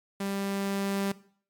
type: tone with level ramp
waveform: sawtooth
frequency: 197.5 Hz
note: G3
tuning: 13 cents sharp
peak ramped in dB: -26 to -23 dBFS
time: 0.2-1.12 s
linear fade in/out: 5 ms
effects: noise-tail reverb RT60 0.5 s tail -18 dB re dry + MP3 96 kbps